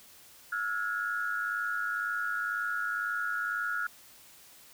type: tone cluster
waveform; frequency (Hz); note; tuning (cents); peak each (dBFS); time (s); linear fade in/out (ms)
sine; 1331 / 1433 / 1662; E6 / F6 / G#6; +16 / +44 / +1; -37 / -31 / -38; 0.52-3.87; 5
effects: white hiss -55 dBFS RMS until 4.73 s